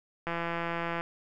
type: click train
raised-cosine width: 0.5 ms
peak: -18 dBFS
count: 126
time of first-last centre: 0.27-1.01 s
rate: 169 Hz
effects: none